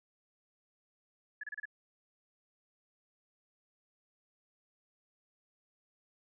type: tone bursts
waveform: sine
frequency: 1704 Hz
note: G#6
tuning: 44 cents sharp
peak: -38 dBFS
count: 5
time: 1.41-1.655 s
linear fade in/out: 5 ms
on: 25 ms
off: 30 ms
effects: none